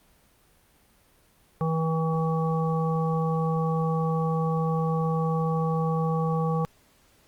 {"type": "harmonic tone", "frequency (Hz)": 161.4, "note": "E3", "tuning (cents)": -36, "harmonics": [1, 3, 5, 7], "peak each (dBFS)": [-24, -30, -33, -33], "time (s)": [1.61, 6.65], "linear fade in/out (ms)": 0, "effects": ["pink hiss -61 dBFS RMS until 7.27 s", "Opus 32 kbps"]}